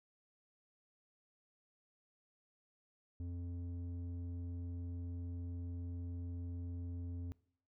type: tone with low-pass filter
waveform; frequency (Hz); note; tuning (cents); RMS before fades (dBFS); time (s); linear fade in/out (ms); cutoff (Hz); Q
square; 87.31; F2; 0; -43; 3.2-7.32; 0; 250; 1.2
effects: noise-tail reverb RT60 0.6 s tail -22 dB re dry